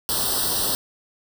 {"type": "noise with comb filter", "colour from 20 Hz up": "white", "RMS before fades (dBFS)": -23, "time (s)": [0.09, 0.75], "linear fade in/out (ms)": 0, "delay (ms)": 0.22, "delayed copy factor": 1, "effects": []}